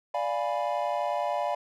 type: chord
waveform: triangle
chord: D diminished seventh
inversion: none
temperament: equal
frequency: 587.3 / 698.5 / 830.6 / 987.8 Hz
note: D5 / F5 / Ab5 / Cb6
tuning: 0 / 0 / 0 / 0 cents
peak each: -29 / -29 / -31 / -32 dBFS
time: 0.14-1.55 s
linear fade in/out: 5 ms
effects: none